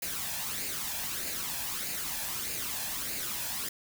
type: noise with flanger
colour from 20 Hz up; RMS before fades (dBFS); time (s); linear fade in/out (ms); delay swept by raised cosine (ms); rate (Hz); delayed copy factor
white; -35; 0.02-3.69; 5; 0.43 to 1.21; 1.6; +0.55
effects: none